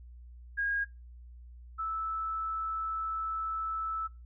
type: tone pair in turn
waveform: sine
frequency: 1632 / 1312.8 Hz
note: G#6 / E6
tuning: -31 / -8 cents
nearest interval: major third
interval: 377 cents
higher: first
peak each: -28 / -31 dBFS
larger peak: first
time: 0.57-0.85 / 1.78-4.08 s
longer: second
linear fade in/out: 20 ms
effects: noise-tail reverb RT60 0.2 s tail -17 dB re dry + added 60 Hz sine -47 dBFS peak until 4.25 s